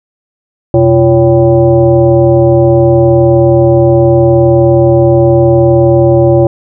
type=tone with frequency modulation; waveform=sine; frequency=345.1 Hz; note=F4; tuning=21 cents flat; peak=-3 dBFS; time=0.74-6.47 s; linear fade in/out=2 ms; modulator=217 Hz; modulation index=1.3; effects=none